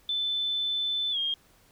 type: tone with pitch glide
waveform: sine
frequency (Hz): 3520 to 3228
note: A7 to G#7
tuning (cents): 0 to -50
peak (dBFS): -26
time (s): 0.09-1.34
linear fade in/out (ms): 2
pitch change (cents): -150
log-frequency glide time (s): 1.11-1.18
effects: pink hiss -61 dBFS RMS until 1.71 s